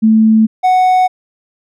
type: tone pair in turn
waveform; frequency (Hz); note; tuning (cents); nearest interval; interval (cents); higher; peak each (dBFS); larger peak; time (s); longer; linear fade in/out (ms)
sine / triangle; 220 / 740; A3 / F#5; 0 / 0; octave + major sixth; 2100; second; -5; neither; 0.02-0.47 / 0.63-1.08; neither; 20
effects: none